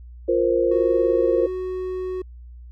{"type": "chord", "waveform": "sine", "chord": "F suspended fourth", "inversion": "none", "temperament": "equal", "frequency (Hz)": [349.2, 466.2, 523.3], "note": ["F4", "Bb4", "C5"], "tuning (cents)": [0, 0, 0], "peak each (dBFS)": -21, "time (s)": [0.28, 1.47], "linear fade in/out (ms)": 10}
{"type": "tone", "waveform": "triangle", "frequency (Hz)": 370, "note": "F#4", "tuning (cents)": 0, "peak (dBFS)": -23, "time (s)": [0.71, 2.22], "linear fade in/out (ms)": 5}
{"effects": ["added 60 Hz sine -38 dBFS peak until 2.71 s"]}